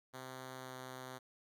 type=tone with pitch glide; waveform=5% pulse; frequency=129.9 to 129.08 Hz; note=C3 to C3; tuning=-12 to -23 cents; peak=-35 dBFS; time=0.13-1.19 s; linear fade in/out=20 ms; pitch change=-11 cents; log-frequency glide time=0.57-0.74 s; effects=none